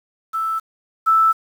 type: tone pair in turn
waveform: sine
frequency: 1318.5 / 1318.5 Hz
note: E6 / E6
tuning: 0 / 0 cents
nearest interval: unison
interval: 0 cents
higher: neither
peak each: -19 / -11 dBFS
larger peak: second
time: 0.33-0.6 / 1.06-1.33 s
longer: neither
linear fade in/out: 20 ms
effects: 7-bit